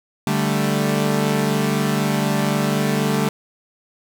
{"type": "chord", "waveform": "sawtooth", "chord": "D suspended fourth", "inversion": "none", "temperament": "equal", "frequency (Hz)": [146.83, 196, 220], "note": ["D3", "G3", "A3"], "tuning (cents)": [0, 0, 0], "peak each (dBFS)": -18, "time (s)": [0.27, 3.29], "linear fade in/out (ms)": 2, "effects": ["7-bit"]}